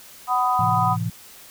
harmonic tone, 249.3 Hz, B3, 16 cents sharp, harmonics 3 / 4 / 5, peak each -22 / -22 / -22 dBFS, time 0.27-0.97 s, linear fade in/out 50 ms
sine chord, A minor, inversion none, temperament equal with one note detuned, 110 / 130.81 / 168.96 Hz, A2 / C3 / E3, 0 / 0 / +43 cents, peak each -25 / -30 / -27 dBFS, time 0.59-1.1 s, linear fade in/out 5 ms
effects white hiss -45 dBFS RMS until 1.5 s

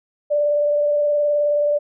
sine tone with vibrato, 587.3 Hz, D5, in tune, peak -15 dBFS, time 0.3-1.79 s, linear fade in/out 20 ms, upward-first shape triangle, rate 19 Hz, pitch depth 22 cents each way, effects none

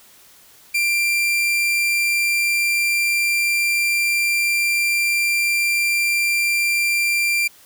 40% pulse tone, 2371 Hz, D7, 16 cents sharp, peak -16 dBFS, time 0.74-7.48 s, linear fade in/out 10 ms, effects white hiss -49 dBFS RMS until 7.65 s

